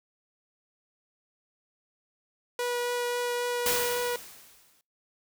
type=tone with vibrato; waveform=sawtooth; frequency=485.8 Hz; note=B4; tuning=29 cents flat; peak=-24 dBFS; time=2.59-4.16 s; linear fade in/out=2 ms; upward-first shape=triangle; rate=3.7 Hz; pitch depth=8 cents each way
type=noise with exponential decay; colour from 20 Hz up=white; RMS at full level=-26 dBFS; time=3.66-4.81 s; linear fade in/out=1 ms; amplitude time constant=250 ms
effects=noise-tail reverb RT60 0.3 s tail -26 dB re dry